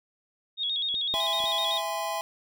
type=tone with vibrato; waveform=sine; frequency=3523 Hz; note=A7; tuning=1 cent sharp; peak=-26 dBFS; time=0.57-1.82 s; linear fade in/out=50 ms; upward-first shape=square; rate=7.9 Hz; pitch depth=87 cents each way
type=clicks; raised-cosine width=2 ms; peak=-34 / -28 / -36 / -32 dBFS; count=4; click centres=0.942 / 1.14 / 1.403 / 1.44 s
type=chord; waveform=square; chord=E augmented; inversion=none; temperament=just; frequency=659.3 / 824.1 / 1030.1 Hz; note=E5 / G#5 / B#5; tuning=0 / -14 / -27 cents; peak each=-34 dBFS; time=1.14-2.21 s; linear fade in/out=0 ms
effects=none